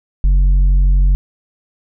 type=tone with tanh clipping; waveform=sine; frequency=46.25 Hz; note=F#1; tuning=in tune; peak=-9 dBFS; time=0.24-1.15 s; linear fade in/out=0 ms; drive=5 dB; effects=none